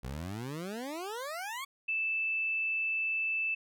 20% pulse exponential sweep, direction up, 59.4 to 1143 Hz, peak -32 dBFS, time 0.03-1.65 s, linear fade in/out 10 ms
sine tone, 2637 Hz, E7, in tune, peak -29 dBFS, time 1.88-3.55 s, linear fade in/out 10 ms
effects none

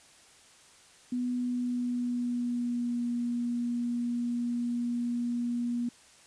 sine tone with pitch glide, 246.9 to 239.7 Hz, B3 to A#3, 0 to +48 cents, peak -28 dBFS, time 1.12-5.89 s, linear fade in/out 5 ms, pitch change -52 cents, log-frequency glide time 1.34-3.04 s, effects white hiss -57 dBFS RMS until 6.26 s + resampled to 22050 Hz

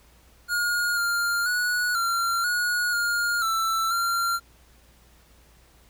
square tone with pitch steps, 1431 / 1401 / 1464 / 1374 / 1450 / 1417 / 1332 / 1378 Hz, F6 / F6 / F#6 / F6 / F#6 / F6 / E6 / F6, +42 / +5 / -19 / -29 / -35 / +25 / +18 / -24 cents, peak -23 dBFS, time 0.48-4.4 s, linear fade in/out 50 ms, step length 490 ms, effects added 59 Hz sine -56 dBFS peak until 5.89 s + pink hiss -58 dBFS RMS until 5.89 s

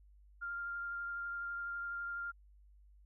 sine tone with vibrato, 1396.9 Hz, F6, in tune, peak -38 dBFS, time 0.41-2.32 s, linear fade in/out 20 ms, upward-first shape triangle, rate 12 Hz, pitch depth 12 cents each way, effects added 50 Hz sine -59 dBFS peak until 3.05 s

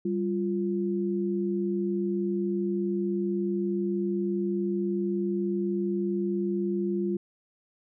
sine tone pair together, 196 / 348.6 Hz, G3 / F4, 0 / -3 cents, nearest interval minor seventh, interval 997 cents, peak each -28 dBFS, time 0.05-7.17 s, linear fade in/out 5 ms, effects none

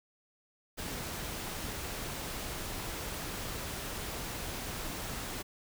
pink noise, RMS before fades -39 dBFS, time 0.77-5.43 s, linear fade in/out 20 ms, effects none

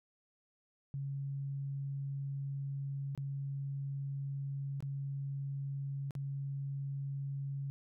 sine tone with dropouts, 138.59 Hz, C#3, in tune, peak -36 dBFS, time 0.94-7.7 s, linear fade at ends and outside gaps 0 ms, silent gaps 3.15-3.176 / 4.805-4.825 / 6.108-6.152 s, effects none

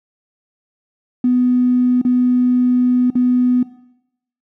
triangle tone with dropouts, 248.7 Hz, B3, 12 cents sharp, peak -7 dBFS, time 1.24-3.63 s, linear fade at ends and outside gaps 5 ms, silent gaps 2.016-2.049 / 3.103-3.153 s, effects noise-tail reverb RT60 0.8 s tail -22 dB re dry + tanh soft clip ceiling -9 dBFS

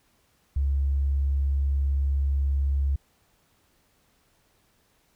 triangle tone with tanh clipping, 69.3 Hz, C#2, in tune, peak -21 dBFS, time 0.56-2.96 s, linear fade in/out 5 ms, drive 4 dB, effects pink hiss -66 dBFS RMS until 5.15 s

